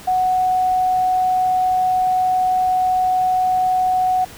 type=tone; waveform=sine; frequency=740 Hz; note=F#5; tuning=in tune; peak=-14 dBFS; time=0.07-4.25 s; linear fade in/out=10 ms; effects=pink hiss -39 dBFS RMS until 4.37 s